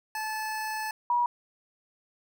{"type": "tone pair in turn", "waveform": ["25% pulse", "sine"], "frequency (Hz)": [868, 963.9], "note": ["A5", "B5"], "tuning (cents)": [-24, -42], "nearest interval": "major second", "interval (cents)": 182, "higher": "second", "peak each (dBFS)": [-27, -22], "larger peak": "second", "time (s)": [[0.15, 0.91], [1.1, 1.26]], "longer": "first", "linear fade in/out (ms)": 2, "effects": []}